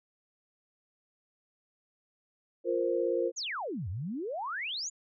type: chord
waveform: sine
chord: F suspended fourth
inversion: none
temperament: just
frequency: 349.2 / 465.6 / 523.8 Hz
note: F4 / Bb4 / C5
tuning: 0 / -2 / +2 cents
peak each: -31 dBFS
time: 2.64-3.32 s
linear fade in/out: 50 ms
type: exponential two-way sweep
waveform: sine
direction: down then up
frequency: 7220 to 82.41 to 7220 Hz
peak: -33 dBFS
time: 3.36-4.9 s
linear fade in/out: 20 ms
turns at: 3.89 s
effects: none